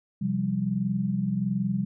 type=chord; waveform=sine; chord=C suspended fourth; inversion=none; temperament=equal; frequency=130.81 / 174.61 / 196 Hz; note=C3 / F3 / G3; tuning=0 / 0 / 0 cents; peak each=-31 / -30 / -26 dBFS; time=0.21-1.85 s; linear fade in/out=10 ms; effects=none